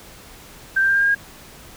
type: tone with pitch steps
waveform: sine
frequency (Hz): 1568 / 1579.8 / 1591.7 / 1603.7 / 1615.8 / 1628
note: G6 / G6 / G6 / G6 / G#6 / G#6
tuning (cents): 0 / +13 / +26 / +39 / -48 / -35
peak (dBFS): -14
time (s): 0.76-1.15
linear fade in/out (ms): 10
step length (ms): 65
effects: pink hiss -43 dBFS RMS until 1.76 s